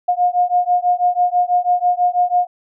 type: beating tone pair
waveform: sine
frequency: 712 / 718.1 Hz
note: F5 / F5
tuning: +33 / +48 cents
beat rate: 6.1 Hz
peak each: -16 dBFS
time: 0.08-2.47 s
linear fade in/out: 10 ms
effects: none